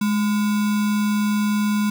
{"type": "tone with sample-and-hold", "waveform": "sine", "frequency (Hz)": 209.2, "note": "G#3", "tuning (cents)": 13, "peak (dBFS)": -17, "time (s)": [0.01, 1.9], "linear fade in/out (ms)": 5, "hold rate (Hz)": 1225, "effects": []}